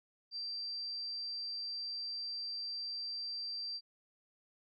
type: tone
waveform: sine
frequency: 4699 Hz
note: D8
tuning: in tune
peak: -38 dBFS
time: 0.31-3.81 s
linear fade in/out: 50 ms
effects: none